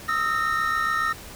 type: tone cluster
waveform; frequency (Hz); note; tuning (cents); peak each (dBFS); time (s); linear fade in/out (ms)
triangle; 1259 / 1326 / 1839; D#6 / E6 / A#6; +20 / +10 / -24; -24 / -25 / -24; 0.08-1.13; 10
effects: pink hiss -41 dBFS RMS until 1.35 s